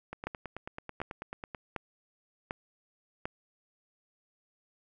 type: two click trains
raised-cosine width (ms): 0.5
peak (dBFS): -19 / -24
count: 5 / 14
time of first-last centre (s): 0.27-3.255 / 0.13-1.548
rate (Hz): 1.34 / 9.17
effects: none